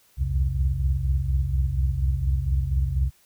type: tone cluster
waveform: sine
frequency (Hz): 64 / 68.2 / 84.3 / 131.8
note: C2 / C#2 / E2 / C3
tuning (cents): -38 / -28 / +39 / +13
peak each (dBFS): -23 / -27 / -29 / -28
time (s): 0.17-3.11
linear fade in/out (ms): 50
effects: white hiss -60 dBFS RMS until 3.25 s